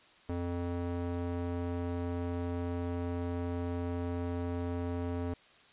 square tone with band-pass filter, 87 Hz, F2, 6 cents flat, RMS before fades -35 dBFS, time 0.29-5.34 s, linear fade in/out 5 ms, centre 350 Hz, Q 0.67, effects white hiss -60 dBFS RMS until 5.72 s + resampled to 8000 Hz

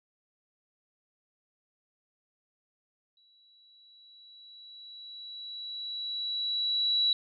sine tone with exponential growth, 3919 Hz, B7, 14 cents flat, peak -22 dBFS, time 3.17-7.13 s, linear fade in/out 2 ms, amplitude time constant 860 ms, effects none

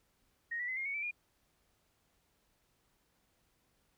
sine tone with pitch steps, 1870 / 1952.8 / 2039 / 2130 / 2224 / 2322 / 2425 Hz, A#6 / B6 / C7 / C7 / C#7 / D7 / D#7, +5 / -20 / -45 / +30 / +5 / -20 / -45 cents, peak -35 dBFS, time 0.51-1.112 s, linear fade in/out 10 ms, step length 86 ms, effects pink hiss -75 dBFS RMS until 3.97 s

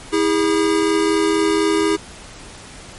square tone pair together, 323.7 / 407.8 Hz, E4 / G#4, -31 / -32 cents, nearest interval major third, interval 399 cents, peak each -18 dBFS, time 0.12-1.97 s, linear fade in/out 20 ms, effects pink hiss -38 dBFS RMS until 2.98 s + MP3 48 kbps

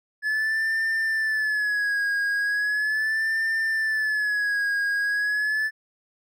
triangle tone with vibrato, 1713 Hz, A6, 47 cents flat, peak -20 dBFS, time 0.22-5.71 s, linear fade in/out 50 ms, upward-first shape sine, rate 0.38 Hz, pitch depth 78 cents each way, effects none

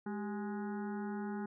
harmonic tone with a mistuned harmonic, 208.3 Hz, G#3, 5 cents sharp, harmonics 1 / 2 / 4 / 5 / 6 / 7 / 8 / 9, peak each -38 / -44 / -47 / -57 / -57 / -52 / -60 / -63 dBFS, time 0.06-1.46 s, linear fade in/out 5 ms, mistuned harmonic 2, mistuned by -90 cents, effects none

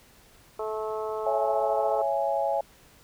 harmonic tone, 217.1 Hz, A3, 23 cents flat, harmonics 2 / 3 / 4 / 5 / 6, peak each -31 / -35 / -37 / -39 / -41 dBFS, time 0.59-2.02 s, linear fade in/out 5 ms
sine chord, C# minor, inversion none, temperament just, 554.4 / 665.2 / 831.5 Hz, C#5 / E5 / G#5, 0 / +16 / +2 cents, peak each -28 dBFS, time 1.26-2.61 s, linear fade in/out 5 ms
effects pink hiss -56 dBFS RMS until 3.03 s

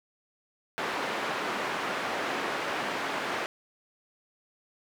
white band-pass noise, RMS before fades -32 dBFS, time 0.78-3.46 s, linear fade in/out 0 ms, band 240 to 1700 Hz, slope 12 dB/octave, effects none

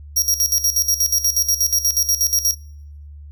sawtooth tone with tremolo, 5650 Hz, F8, 19 cents sharp, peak -11 dBFS, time 0.16-2.55 s, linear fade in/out 10 ms, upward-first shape square, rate 8.3 Hz, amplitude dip 75%, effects noise-tail reverb RT60 0.7 s tail -24 dB re dry + added 73 Hz sine -35 dBFS peak until 3.31 s

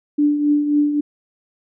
sine tone with tremolo, 293.7 Hz, D4, in tune, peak -11 dBFS, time 0.18-1.01 s, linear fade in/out 10 ms, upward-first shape triangle, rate 3.7 Hz, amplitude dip 60%, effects none

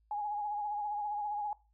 sine tone with vibrato, 830.6 Hz, G#5, in tune, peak -33 dBFS, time 0.11-1.53 s, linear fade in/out 2 ms, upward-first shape sine, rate 15 Hz, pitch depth 36 cents each way, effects noise-tail reverb RT60 0.3 s tail -20 dB re dry + added 54 Hz sine -67 dBFS peak until 1.73 s

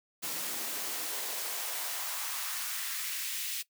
white noise with high-pass filter sweep, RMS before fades -36 dBFS, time 0.22-3.63 s, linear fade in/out 20 ms, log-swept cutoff 200 to 2700 Hz, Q 1.3, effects noise-tail reverb RT60 0.1 s tail -18 dB re dry

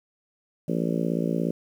harmonic tone, 57 Hz, A#1, 38 cents flat, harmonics 3 / 4 / 5 / 6 / 7 / 8 / 9 / 10, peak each -27 / -29 / -31 / -33 / -34 / -35 / -36 / -37 dBFS, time 0.68-1.51 s, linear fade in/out 5 ms, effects 9-bit

